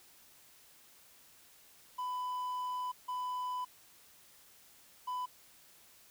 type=tone bursts at uneven times; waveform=triangle; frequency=999 Hz; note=B5; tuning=20 cents sharp; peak=-33 dBFS; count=3; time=1.98-2.92 / 3.08-3.65 / 5.07-5.26 s; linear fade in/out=10 ms; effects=white hiss -61 dBFS RMS until 6.1 s